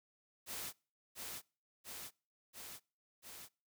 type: noise with echo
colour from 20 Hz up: white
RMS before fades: -44 dBFS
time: 0.46-0.73 s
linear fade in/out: 50 ms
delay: 690 ms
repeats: 4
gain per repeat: -2 dB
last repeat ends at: 3.49 s
effects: noise-tail reverb RT60 0.4 s tail -26 dB re dry